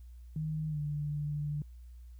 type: tone with pitch glide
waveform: sine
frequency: 155.56 to 147.85 Hz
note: D#3 to D3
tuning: 0 to +12 cents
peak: -32 dBFS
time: 0.36-1.62 s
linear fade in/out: 2 ms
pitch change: -88 cents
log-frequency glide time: 0.68-0.8 s
effects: added 60 Hz sine -47 dBFS peak until 2.19 s + white hiss -74 dBFS RMS until 2.19 s